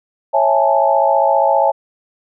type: chord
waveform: sine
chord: A major seventh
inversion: first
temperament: just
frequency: 550 / 660 / 825 / 880 Hz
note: C#5 / E5 / G#5 / A5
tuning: -14 / +2 / -12 / 0 cents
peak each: -16 dBFS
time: 0.33-1.72 s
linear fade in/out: 20 ms
effects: none

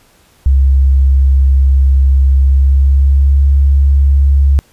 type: tone with pitch glide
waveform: sine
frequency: 67.3 to 69.31 Hz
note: C2 to C#2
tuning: +49 to 0 cents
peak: -5 dBFS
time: 0.46-4.59 s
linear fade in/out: 0 ms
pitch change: +51 cents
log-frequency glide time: 2.37-3.41 s
effects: pink hiss -49 dBFS RMS until 4.72 s + resampled to 32000 Hz

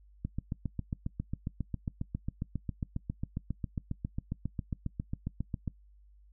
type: click train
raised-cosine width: 5 ms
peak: -21 dBFS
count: 41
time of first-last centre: 0.25-5.677 s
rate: 7.37 Hz
effects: noise-tail reverb RT60 0.1 s tail -21 dB re dry + added 50 Hz sine -56 dBFS peak until 6.32 s

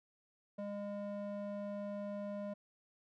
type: tone with band-pass filter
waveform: square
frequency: 203.4 Hz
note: G#3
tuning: 36 cents flat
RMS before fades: -42 dBFS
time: 0.58-2.54 s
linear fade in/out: 10 ms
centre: 460 Hz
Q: 9.7
effects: none

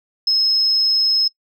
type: tone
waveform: sine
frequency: 5170 Hz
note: E8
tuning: 34 cents flat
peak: -12 dBFS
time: 0.27-1.28 s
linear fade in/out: 5 ms
effects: noise-tail reverb RT60 0.1 s tail -25 dB re dry + tanh soft clip ceiling -8 dBFS

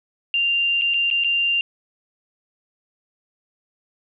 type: tone with dropouts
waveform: sine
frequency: 2786 Hz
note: F7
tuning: 5 cents flat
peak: -17 dBFS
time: 0.34-1.61 s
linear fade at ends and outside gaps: 1 ms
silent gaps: 0.813-0.819 / 0.938-0.942 / 1.102-1.111 / 1.238-1.245 s
effects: none

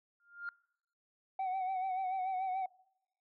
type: tone with exponential growth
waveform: sine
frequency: 1403 Hz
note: F6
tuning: 8 cents sharp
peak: -34 dBFS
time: 0.2-0.49 s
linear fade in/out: 1 ms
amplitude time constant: 63 ms
type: tone with vibrato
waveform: sine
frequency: 753 Hz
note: F#5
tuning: 30 cents sharp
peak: -30 dBFS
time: 1.39-2.66 s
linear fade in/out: 5 ms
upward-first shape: sine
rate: 6.9 Hz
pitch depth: 47 cents each way
effects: noise-tail reverb RT60 0.8 s tail -25 dB re dry + tanh soft clip ceiling -32 dBFS

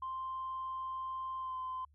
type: tone with pitch glide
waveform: sine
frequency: 1046.5 to 1031.5 Hz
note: C6 to C6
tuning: 0 to -25 cents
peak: -36 dBFS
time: 0.02-1.85 s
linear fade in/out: 5 ms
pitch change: -25 cents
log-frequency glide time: 1.39-1.56 s
effects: tanh soft clip ceiling -33 dBFS + added 73 Hz sine -63 dBFS peak until 1.94 s

